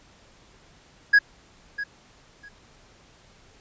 triangle tone with echo, 1658 Hz, G#6, 3 cents flat, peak -10 dBFS, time 1.13-1.19 s, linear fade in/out 10 ms, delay 650 ms, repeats 2, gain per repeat -15 dB, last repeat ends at 2.49 s, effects pink hiss -55 dBFS RMS until 3.6 s + resampled to 16000 Hz

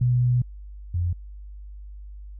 sine tone pair in turn, 123.47 / 87.31 Hz, B2 / F2, 0 / 0 cents, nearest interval tritone, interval 600 cents, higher first, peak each -17 / -21 dBFS, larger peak first, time 0.01-0.42 / 0.94-1.13 s, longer first, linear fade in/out 5 ms, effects added 50 Hz sine -37 dBFS peak until 2.39 s

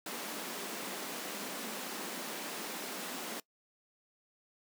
pink high-pass noise, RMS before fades -41 dBFS, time 0.06-3.4 s, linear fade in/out 2 ms, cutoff 190 Hz, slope 48 dB/octave, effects noise-tail reverb RT60 0.1 s tail -22 dB re dry

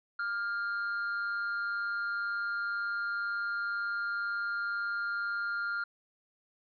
triangle tone with amplitude modulation, 1400 Hz, F6, 4 cents sharp, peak -27 dBFS, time 0.19-5.84 s, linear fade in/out 5 ms, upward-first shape sine, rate 202 Hz, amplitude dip 50%, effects resampled to 11025 Hz

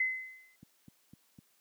sine tone with exponential decay, 2044 Hz, C7, 41 cents flat, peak -25 dBFS, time 0-0.56 s, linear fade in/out 5 ms, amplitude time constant 120 ms
click train, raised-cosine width 5 ms, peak -33 dBFS, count 4, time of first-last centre 0.63-1.388 s, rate 3.96 Hz
effects white hiss -70 dBFS RMS until 1.6 s + high-pass 200 Hz 12 dB/octave

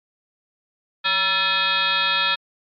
sine tone with frequency modulation, 2522 Hz, D#7, 23 cents sharp, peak -17 dBFS, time 1.04-2.36 s, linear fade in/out 20 ms, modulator 392 Hz, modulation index 3.7, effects MP3 64 kbps

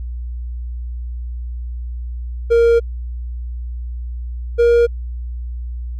triangle tone pair in turn, 466.2 / 471.9 Hz, A#4 / A#4, 0 / +21 cents, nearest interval unison, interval 21 cents, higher second, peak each -7 dBFS, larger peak neither, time 2.5-2.8 / 4.58-4.87 s, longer first, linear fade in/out 20 ms, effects added 60 Hz sine -23 dBFS peak until 5.99 s

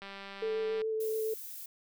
click train, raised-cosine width 0.3 ms, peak -29 dBFS, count 158, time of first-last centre 0.02-0.817 s, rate 197 Hz
sine tone with vibrato, 440 Hz, A4, in tune, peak -30 dBFS, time 0.42-1.34 s, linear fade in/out 5 ms, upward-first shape sine, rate 7 Hz, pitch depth 12 cents each way
violet noise, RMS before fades -44 dBFS, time 1-1.66 s, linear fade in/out 5 ms
effects none

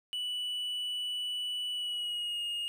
triangle tone with pitch glide, 2960 to 2854 Hz, F#7 to F7, 0 to +37 cents, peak -31 dBFS, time 0.13-2.68 s, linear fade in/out 0 ms, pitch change -63 cents, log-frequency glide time 1.72-2.43 s, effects none

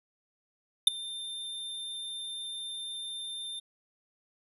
square tone with ADSR envelope, 3594 Hz, A7, 36 cents sharp, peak -14 dBFS, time 0.87-3.6 s, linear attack 4 ms, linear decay 12 ms, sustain -23 dB, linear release 12 ms, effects resampled to 32000 Hz

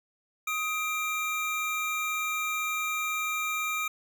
square tone pair together, 1257.1 / 2373 Hz, D#6 / D7, +17 / +17 cents, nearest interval major seventh, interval 1100 cents, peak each -33 / -31 dBFS, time 0.47-3.88 s, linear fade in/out 5 ms, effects none

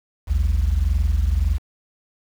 sine tone pair together, 55.23 / 76.9 Hz, A1 / D#2, +7 / -20 cents, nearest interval tritone, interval 573 cents, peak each -17 dBFS, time 0.27-1.59 s, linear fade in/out 50 ms, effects tanh soft clip ceiling -13 dBFS + 7-bit

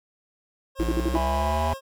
25% pulse tone, 537 Hz, C5, 45 cents sharp, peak -31 dBFS, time 0.75-1.81 s, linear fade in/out 50 ms
square exponential sweep, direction up, 55.6 to 80.8 Hz, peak -26 dBFS, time 0.79-1.74 s, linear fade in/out 5 ms
sine tone bursts, 329.6 Hz, E4, in tune, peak -21 dBFS, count 5, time 0.8-1.17 s, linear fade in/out 0 ms, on 30 ms, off 55 ms
triangle chord, E major, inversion none, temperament just, 659.3 / 824.1 / 988.9 Hz, E5 / G#5 / B5, 0 / -14 / +2 cents, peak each -27 dBFS, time 1.15-1.73 s, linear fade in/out 0 ms
effects none

